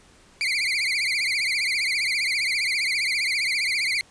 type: tone with vibrato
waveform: 30% pulse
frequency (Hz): 2217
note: C#7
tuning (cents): 0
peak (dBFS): -19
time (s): 0.41-4.01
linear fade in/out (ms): 0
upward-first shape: triangle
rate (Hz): 15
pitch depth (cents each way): 180
effects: pink hiss -54 dBFS RMS until 4.1 s + resampled to 22050 Hz